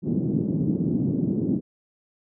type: band-pass noise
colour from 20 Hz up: pink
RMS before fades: -24 dBFS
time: 0.02-1.61 s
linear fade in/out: 50 ms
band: 150 to 300 Hz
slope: 24 dB/octave
effects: none